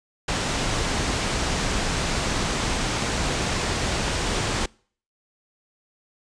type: low-pass noise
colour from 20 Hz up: pink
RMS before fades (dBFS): -25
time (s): 0.28-4.66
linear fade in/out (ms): 5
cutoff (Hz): 8300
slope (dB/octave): 24
effects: noise-tail reverb RT60 0.5 s tail -26 dB re dry + resampled to 22050 Hz